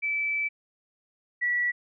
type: tone pair in turn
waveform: sine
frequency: 2313 / 1945 Hz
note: D7 / B6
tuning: -27 / -27 cents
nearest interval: minor third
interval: 300 cents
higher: first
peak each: -25 / -23 dBFS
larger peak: second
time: 0.02-0.49 / 1.41-1.72 s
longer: first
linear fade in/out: 20 ms
effects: none